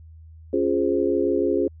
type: chord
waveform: sine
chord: Db major seventh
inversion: none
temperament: equal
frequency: 277.2 / 349.2 / 415.3 / 523.3 Hz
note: Db4 / F4 / Ab4 / C5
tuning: 0 / 0 / 0 / 0 cents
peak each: -25 / -23 / -23 / -27 dBFS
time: 0.53-1.68 s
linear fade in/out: 5 ms
effects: added 80 Hz sine -42 dBFS peak until 1.8 s